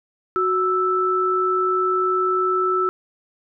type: tone pair together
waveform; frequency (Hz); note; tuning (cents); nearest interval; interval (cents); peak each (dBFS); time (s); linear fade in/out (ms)
sine; 370 / 1318.5; F#4 / E6; 0 / 0; octave + minor seventh; 2200; -21 / -19; 0.36-2.89; 0
effects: none